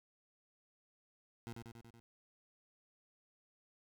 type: tone with echo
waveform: 20% pulse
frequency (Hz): 116.54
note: A#2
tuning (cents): 0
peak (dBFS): -39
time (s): 1.47-1.53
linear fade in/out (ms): 0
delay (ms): 94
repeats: 5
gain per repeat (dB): -3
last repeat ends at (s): 2
effects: none